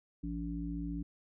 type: harmonic tone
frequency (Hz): 57.4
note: A#1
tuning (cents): -26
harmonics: 1 / 3 / 5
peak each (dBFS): -40 / -40 / -39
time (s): 0.23-1.03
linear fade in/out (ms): 10
effects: none